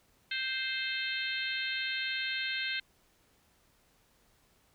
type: harmonic tone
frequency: 523.3 Hz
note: C5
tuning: in tune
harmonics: 3 / 4 / 5 / 6 / 7 / 8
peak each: -37 / -38 / -39 / -40 / -40 / -41 dBFS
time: 0.31-2.8 s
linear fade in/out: 5 ms
effects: pink hiss -68 dBFS RMS until 4.74 s